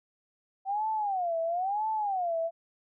sine tone with vibrato, 759 Hz, F#5, 44 cents sharp, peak -27 dBFS, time 0.65-2.51 s, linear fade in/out 50 ms, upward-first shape sine, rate 1 Hz, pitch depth 250 cents each way, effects none

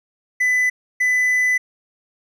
triangle tone bursts at uneven times, 2000 Hz, B6, 21 cents sharp, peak -13 dBFS, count 2, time 0.4-0.7 / 1-1.58 s, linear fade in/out 10 ms, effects none

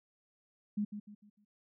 sine tone with echo, 207.7 Hz, G#3, in tune, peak -30 dBFS, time 0.77-0.85 s, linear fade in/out 10 ms, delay 150 ms, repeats 4, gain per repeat -9 dB, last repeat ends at 1.45 s, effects none

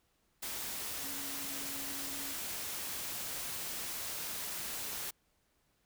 sine tone in noise, 277.2 Hz, C#4, in tune, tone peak -49 dBFS, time 1.03-2.34 s, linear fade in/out 10 ms, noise white, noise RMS -40 dBFS, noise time 0.42-5.11 s, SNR -12 dB, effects pink hiss -75 dBFS RMS until 5.85 s

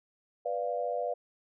sine chord, B diminished, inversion none, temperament equal, 493.9 / 587.3 / 698.5 Hz, B4 / D5 / F5, 0 / 0 / 0 cents, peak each -34 dBFS, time 0.45-1.14 s, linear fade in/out 10 ms, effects none

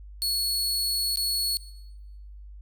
sawtooth tone with dropouts, 4375 Hz, C#8, 24 cents flat, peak -22 dBFS, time 0.22-1.57 s, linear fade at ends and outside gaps 0 ms, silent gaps 1.158-1.172 s, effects noise-tail reverb RT60 1.0 s tail -19 dB re dry + added 50 Hz sine -41 dBFS peak until 2.61 s

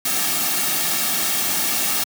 white noise with comb filter, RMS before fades -21 dBFS, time 0.05-2.04 s, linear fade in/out 5 ms, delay 2 ms, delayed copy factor -0.65, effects high-pass 150 Hz 12 dB/octave

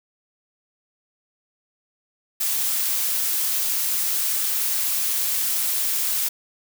blue noise, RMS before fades -23 dBFS, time 2.4-6.29 s, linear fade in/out 10 ms, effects none

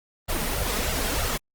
pink noise with flanger, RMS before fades -26 dBFS, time 0.28-1.38 s, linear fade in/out 20 ms, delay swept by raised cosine 1.4 to 4.9 ms, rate 3.2 Hz, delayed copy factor +0.9, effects Opus 24 kbps

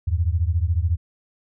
sine beating tone pair, 79.6 / 93.6 Hz, D#2 / F#2, +40 / +20 cents, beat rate 14 Hz, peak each -20 / -22 dBFS, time 0.07-0.97 s, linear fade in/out 10 ms, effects none

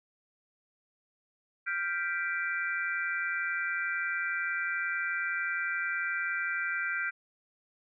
sine chord, G dominant seventh, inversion third, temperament equal, 1396.9 / 1568 / 1975.5 / 2349 Hz, F6 / G6 / B6 / D7, 0 / 0 / 0 / 0 cents, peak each -35 / -33 / -37 / -37 dBFS, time 1.66-7.11 s, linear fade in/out 20 ms, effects none

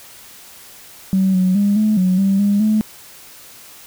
sine tone with pitch steps, 190.4 / 184.9 / 202.6 / 214.5 / 184.4 / 195 / 202.8 / 215.3 Hz, F#3 / F#3 / G#3 / A3 / F#3 / G3 / G#3 / A3, +50 / -1 / -43 / -44 / -6 / -9 / -41 / -37 cents, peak -11 dBFS, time 1.13-2.81 s, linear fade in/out 0 ms, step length 210 ms, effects tanh soft clip ceiling -7 dBFS + white hiss -41 dBFS RMS until 3.86 s

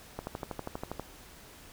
click train, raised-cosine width 1 ms, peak -21 dBFS, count 11, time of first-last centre 0.19-0.996 s, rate 12.4 Hz, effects pink hiss -52 dBFS RMS until 1.72 s

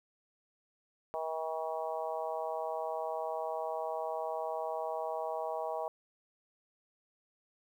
harmonic tone, 160 Hz, D#3, 49 cents sharp, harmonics 3 / 4 / 5 / 6 / 7, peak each -41 / -37 / -40 / -42 / -46 dBFS, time 1.14-5.88 s, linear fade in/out 0 ms, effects 11-bit

